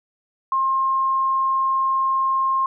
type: tone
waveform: sine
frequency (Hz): 1065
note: C6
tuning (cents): +30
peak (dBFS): -17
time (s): 0.52-2.66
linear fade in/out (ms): 2
effects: none